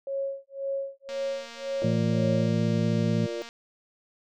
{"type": "tone with tremolo", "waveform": "sine", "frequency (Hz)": 548, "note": "C#5", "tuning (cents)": -20, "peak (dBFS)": -26, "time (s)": [0.07, 2.61], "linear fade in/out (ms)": 2, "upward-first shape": "sine", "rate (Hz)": 1.9, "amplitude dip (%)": 100}
{"type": "click train", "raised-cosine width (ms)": 0.2, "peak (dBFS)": -26, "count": 560, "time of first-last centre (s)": [1.09, 3.489], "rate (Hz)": 233}
{"type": "chord", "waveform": "sine", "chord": "Bb major", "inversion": "second", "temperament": "equal", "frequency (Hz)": [349.2, 466.2, 587.3], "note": ["F4", "Bb4", "D5"], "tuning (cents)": [0, 0, 0], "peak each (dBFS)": -35, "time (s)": [1.82, 3.42], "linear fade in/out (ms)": 0}
{"type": "harmonic tone", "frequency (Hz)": 56, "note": "A1", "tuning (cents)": 31, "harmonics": [2, 3, 4], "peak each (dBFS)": [-27, -27, -27], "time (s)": [1.83, 3.27], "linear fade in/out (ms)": 20}
{"effects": []}